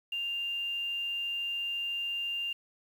sine tone with quantisation, 2794 Hz, F7, in tune, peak -31 dBFS, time 0.12-2.53 s, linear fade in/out 5 ms, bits 9, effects none

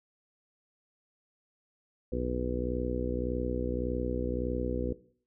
harmonic tone, 61.74 Hz, B1, in tune, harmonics 1 / 2 / 3 / 4 / 5 / 6 / 7 / 8, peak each -35 / -40 / -41 / -36 / -40 / -37 / -41 / -35 dBFS, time 2.12-4.93 s, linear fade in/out 5 ms, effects noise-tail reverb RT60 0.5 s tail -18 dB re dry

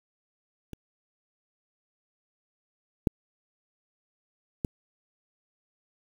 clicks, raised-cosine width 3 ms, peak -26 / -8 / -15 dBFS, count 3, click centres 0.733 / 3.072 / 4.648 s, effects 7-bit

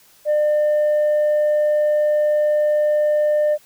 sine tone, 600 Hz, D5, 37 cents sharp, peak -12 dBFS, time 0.25-3.58 s, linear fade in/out 50 ms, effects tanh soft clip ceiling -13 dBFS + white hiss -52 dBFS RMS until 3.65 s

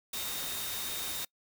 sine tone in noise, 3695 Hz, A#7, 16 cents flat, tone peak -41 dBFS, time 0.13-1.25 s, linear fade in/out 5 ms, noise white, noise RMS -37 dBFS, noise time 0.13-1.25 s, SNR -7 dB, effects noise-tail reverb RT60 0.1 s tail -25 dB re dry

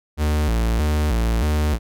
45% pulse tone with vibrato, 65.41 Hz, C2, in tune, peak -17 dBFS, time 0.17-1.79 s, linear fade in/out 50 ms, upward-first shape square, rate 1.6 Hz, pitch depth 250 cents each way, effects none

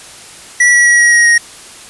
square tone with pitch steps, 1947 / 1932.4 / 1918 / 1903.6 / 1889.4 / 1875.3 Hz, B6 / B6 / A#6 / A#6 / A#6 / A#6, -25 / -38 / +49 / +36 / +23 / +10 cents, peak -6 dBFS, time 0.6-1.38 s, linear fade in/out 5 ms, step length 130 ms, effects white hiss -34 dBFS RMS until 1.89 s + resampled to 24000 Hz

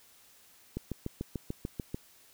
click train, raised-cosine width 3 ms, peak -21 dBFS, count 9, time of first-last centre 0.77-1.945 s, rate 6.81 Hz, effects white hiss -60 dBFS RMS until 2.33 s

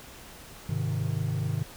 triangle chord, Ab major, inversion none, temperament equal, 103.83 / 130.81 / 155.56 Hz, Ab2 / C3 / Eb3, 0 / 0 / 0 cents, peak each -29 dBFS, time 0.69-1.63 s, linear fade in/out 5 ms, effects pink hiss -47 dBFS RMS until 1.76 s

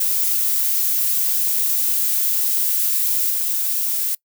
violet noise with level steps, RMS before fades -19 / -21 dBFS, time 0-4.15 s, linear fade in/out 5 ms, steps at 3.3 s, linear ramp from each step 5 ms, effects noise-tail reverb RT60 0.1 s tail -24 dB re dry

